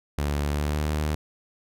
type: tone with pitch glide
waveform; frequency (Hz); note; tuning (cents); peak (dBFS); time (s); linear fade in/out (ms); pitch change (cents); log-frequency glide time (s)
sawtooth; 72.6 to 75.9; D2 to D#2; -19 to -42; -20; 0.18-1.15; 0; +77; 0.44-0.9
effects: none